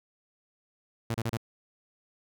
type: tone bursts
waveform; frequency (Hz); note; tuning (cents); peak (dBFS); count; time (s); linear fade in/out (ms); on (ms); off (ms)
sawtooth; 115.1; A#2; -22; -24; 4; 1.1-1.372; 5; 44; 32
effects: none